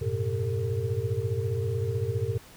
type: tone cluster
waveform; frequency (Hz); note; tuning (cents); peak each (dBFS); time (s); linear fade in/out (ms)
sine; 94.6 / 109 / 124.3 / 398.8 / 455.1; F#2 / A2 / B2 / G4 / A#4; +39 / -16 / +12 / +30 / -42; -32 / -30 / -32 / -36 / -33; 0.01-2.38; 10
effects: pink hiss -51 dBFS RMS until 2.56 s